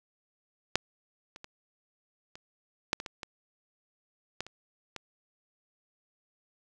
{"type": "clicks", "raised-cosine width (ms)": 0.2, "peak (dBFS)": [-6, -28, -26, -28, -8, -20, -21, -21, -16, -28, -21], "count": 11, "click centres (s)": [0.756, 1.361, 1.444, 2.355, 2.931, 3.001, 3.062, 3.232, 4.406, 4.466, 4.963], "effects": []}